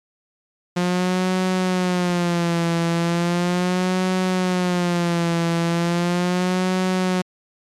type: tone with vibrato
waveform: sawtooth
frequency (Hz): 176.6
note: F3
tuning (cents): +20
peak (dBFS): -14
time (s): 0.76-7.22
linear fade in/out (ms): 10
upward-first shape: sine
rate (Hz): 0.37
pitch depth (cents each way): 85
effects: low-pass 8000 Hz 12 dB/octave + MP3 96 kbps